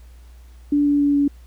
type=tone with pitch steps; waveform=sine; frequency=289.8 / 288.1 / 286.5 / 284.8 Hz; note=D4 / D4 / D4 / C#4; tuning=-23 / -33 / -43 / +47 cents; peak=-14 dBFS; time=0.72-1.28 s; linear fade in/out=5 ms; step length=140 ms; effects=added 60 Hz sine -41 dBFS peak until 1.46 s + pink hiss -57 dBFS RMS until 1.46 s